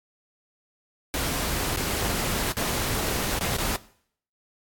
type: noise with dropouts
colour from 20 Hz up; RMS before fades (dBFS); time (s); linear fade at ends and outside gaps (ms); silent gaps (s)
pink; -27; 1.14-3.76; 0; 1.762-1.772 / 2.522-2.569 / 3.388-3.41 / 3.567-3.584
effects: noise-tail reverb RT60 0.6 s tail -19 dB re dry + AAC 64 kbps